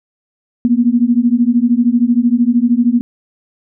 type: beating tone pair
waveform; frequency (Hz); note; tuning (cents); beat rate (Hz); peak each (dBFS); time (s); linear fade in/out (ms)
sine; 233.1 / 246.1; A#3 / B3; 0 / -6; 13; -12; 0.65-3.01; 0
effects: none